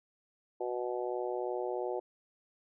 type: harmonic tone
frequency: 122.9 Hz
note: B2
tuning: 8 cents flat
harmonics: 3 / 4 / 5 / 6 / 7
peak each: -36 / -38 / -40 / -42 / -43 dBFS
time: 0.6-2 s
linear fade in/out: 10 ms
effects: none